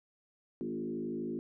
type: tone with frequency modulation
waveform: sine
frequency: 293.7 Hz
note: D4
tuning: in tune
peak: -34 dBFS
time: 0.61-1.39 s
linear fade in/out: 0 ms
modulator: 52.5 Hz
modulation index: 1.8
effects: none